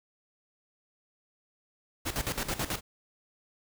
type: noise with tremolo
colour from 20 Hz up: pink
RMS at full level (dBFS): -31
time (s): 2.05-2.81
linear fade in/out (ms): 20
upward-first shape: square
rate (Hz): 9.2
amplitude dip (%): 75
effects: none